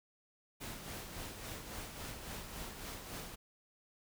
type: noise with tremolo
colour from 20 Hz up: pink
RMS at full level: -44 dBFS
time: 0.6-3.36 s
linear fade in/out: 20 ms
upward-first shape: sine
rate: 3.6 Hz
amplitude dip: 45%
effects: none